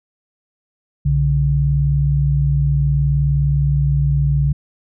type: tone pair together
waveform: sine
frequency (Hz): 63.36 / 142.7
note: B1 / D3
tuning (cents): +45 / -49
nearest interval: octave + major second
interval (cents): 1406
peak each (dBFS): -18 / -14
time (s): 1.05-4.53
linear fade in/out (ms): 10
effects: none